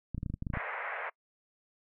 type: clicks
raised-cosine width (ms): 5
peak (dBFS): -23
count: 11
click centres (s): 0.147 / 0.18 / 0.231 / 0.262 / 0.3 / 0.34 / 0.424 / 0.468 / 0.502 / 0.538 / 0.572
type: band-pass noise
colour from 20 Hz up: white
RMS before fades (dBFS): -38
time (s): 0.53-1.1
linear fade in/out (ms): 10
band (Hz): 480 to 2200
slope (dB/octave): 48
effects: noise-tail reverb RT60 0.1 s tail -25 dB re dry